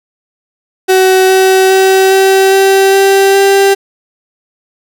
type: tone with pitch steps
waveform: 35% pulse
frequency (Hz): 376.1 / 378.9 / 381.8 / 384.7 / 387.6 / 390.5 / 393.4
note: F#4 / F#4 / G4 / G4 / G4 / G4 / G4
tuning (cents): +28 / +41 / -46 / -33 / -20 / -7 / +6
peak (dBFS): -3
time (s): 0.88-3.75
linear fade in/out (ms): 20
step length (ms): 410
effects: none